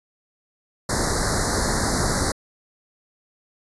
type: band-stop noise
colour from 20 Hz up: pink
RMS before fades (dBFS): -22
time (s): 0.89-2.32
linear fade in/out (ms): 5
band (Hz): 2000 to 4000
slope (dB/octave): 96
effects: resampled to 24000 Hz